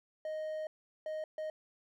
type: tone bursts at uneven times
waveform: triangle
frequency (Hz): 622.3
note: D#5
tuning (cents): 0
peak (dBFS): -34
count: 3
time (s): 0.25-0.67 / 1.06-1.24 / 1.38-1.5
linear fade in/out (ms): 2
effects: none